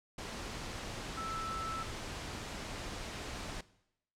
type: tone in noise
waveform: sine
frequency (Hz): 1318.5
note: E6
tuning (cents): 0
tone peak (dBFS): -38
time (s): 1.17-1.83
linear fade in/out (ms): 5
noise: pink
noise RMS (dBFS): -42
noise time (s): 0.18-3.61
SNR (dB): +1
effects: noise-tail reverb RT60 0.8 s tail -19 dB re dry + low-pass 7000 Hz 12 dB/octave